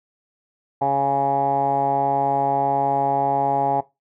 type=tone with low-pass filter; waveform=10% pulse; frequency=138.59 Hz; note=C#3; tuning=in tune; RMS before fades=-20 dBFS; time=0.81-3.81 s; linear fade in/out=10 ms; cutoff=800 Hz; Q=9.2; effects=noise-tail reverb RT60 0.2 s tail -17 dB re dry